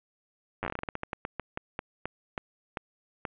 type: slowing click train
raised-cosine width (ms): 0.5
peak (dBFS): -17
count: 22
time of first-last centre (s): 0.63-3.252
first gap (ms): 9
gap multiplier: 1.22
effects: resampled to 8000 Hz + 8-bit